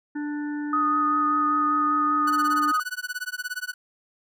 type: harmonic tone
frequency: 295 Hz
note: D4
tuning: 8 cents sharp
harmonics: 1 / 3 / 5 / 6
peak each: -27 / -42 / -41 / -43 dBFS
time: 0.15-2.72 s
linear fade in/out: 10 ms
type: tone with vibrato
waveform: sine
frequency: 1244.5 Hz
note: D#6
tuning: in tune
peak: -20 dBFS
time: 0.73-2.8 s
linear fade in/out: 2 ms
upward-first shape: sine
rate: 5.1 Hz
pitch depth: 17 cents each way
type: tone with tremolo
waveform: 45% pulse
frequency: 1482 Hz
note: F#6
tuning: 2 cents sharp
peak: -26 dBFS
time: 2.27-3.74 s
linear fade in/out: 5 ms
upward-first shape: sine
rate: 17 Hz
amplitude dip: 100%
effects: none